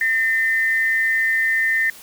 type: tone pair together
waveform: sine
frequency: 1817 / 2038 Hz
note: A#6 / C7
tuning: -45 / -46 cents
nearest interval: major second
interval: 199 cents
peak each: -17 / -22 dBFS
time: 0.01-1.9 s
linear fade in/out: 2 ms
effects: white hiss -42 dBFS RMS until 2.02 s